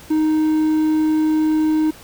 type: tone with quantisation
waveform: triangle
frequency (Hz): 311.1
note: D#4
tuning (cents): 0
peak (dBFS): -12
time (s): 0.1-1.91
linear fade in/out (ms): 10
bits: 7
effects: pink hiss -42 dBFS RMS until 2.03 s